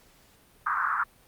pink band-pass noise, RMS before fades -27 dBFS, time 0.66-1.04 s, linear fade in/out 10 ms, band 1100 to 1500 Hz, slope 48 dB/octave, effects pink hiss -59 dBFS RMS until 1.27 s + Opus 48 kbps

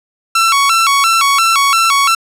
sawtooth tone with vibrato, 1224 Hz, D#6, 29 cents flat, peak -5 dBFS, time 0.35-2.15 s, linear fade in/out 5 ms, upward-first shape square, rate 2.9 Hz, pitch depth 160 cents each way, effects low-pass 12000 Hz 12 dB/octave

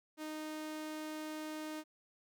sawtooth tone, 309.1 Hz, D#4, 11 cents flat, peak -37 dBFS, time 0.17-1.84 s, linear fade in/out 50 ms, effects none

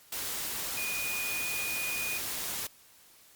sine tone in noise, 2464 Hz, D#7, 17 cents flat, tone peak -33 dBFS, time 0.77-2.18 s, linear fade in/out 5 ms, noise white, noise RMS -35 dBFS, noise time 0.12-2.67 s, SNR -1 dB, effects white hiss -58 dBFS RMS until 3.35 s + MP3 96 kbps

